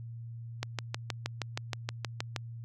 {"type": "click train", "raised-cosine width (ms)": 0.2, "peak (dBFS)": -15, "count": 12, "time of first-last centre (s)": [0.63, 2.362], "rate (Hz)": 6.35, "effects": ["added 116 Hz sine -40 dBFS peak until 2.64 s"]}